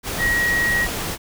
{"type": "tone in noise", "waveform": "sine", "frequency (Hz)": 1900, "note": "A#6", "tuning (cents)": 33, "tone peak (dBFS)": -17, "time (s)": [0.18, 0.88], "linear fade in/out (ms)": 50, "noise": "pink", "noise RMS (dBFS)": -26, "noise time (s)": [0.03, 1.18], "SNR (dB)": 6, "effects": []}